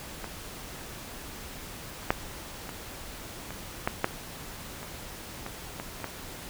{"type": "clicks", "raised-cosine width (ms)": 0.5, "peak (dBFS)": [-21, -27, -7, -22, -23, -10, -8, -24, -20, -19, -27, -17], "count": 12, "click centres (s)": [0.243, 2.03, 2.105, 2.692, 3.506, 3.875, 4.044, 4.83, 5.464, 5.799, 6.002, 6.043], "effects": ["pink hiss -42 dBFS RMS until 6.49 s"]}